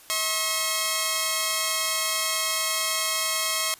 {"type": "tone pair together", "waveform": "5% pulse", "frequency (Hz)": [642, 1079.7], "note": ["E5", "C#6"], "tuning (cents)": [-46, -46], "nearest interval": "major sixth", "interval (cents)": 900, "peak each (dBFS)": [-17, -13], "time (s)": [0.1, 3.74], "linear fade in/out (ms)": 0, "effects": ["white hiss -50 dBFS RMS until 3.79 s", "resampled to 32000 Hz"]}